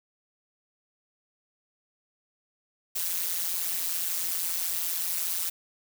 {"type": "noise with amplitude modulation", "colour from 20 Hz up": "blue", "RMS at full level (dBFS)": -26, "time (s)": [2.95, 5.5], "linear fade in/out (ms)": 10, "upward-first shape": "sine", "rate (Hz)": 173, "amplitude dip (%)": 90, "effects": []}